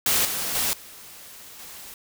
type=noise with level steps; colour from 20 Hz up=white; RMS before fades=-21 / -28 / -24 / -44 / -41 dBFS; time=0.06-1.94 s; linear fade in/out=2 ms; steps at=0.25 / 0.55 / 0.73 / 1.59 s; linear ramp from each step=2 ms; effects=none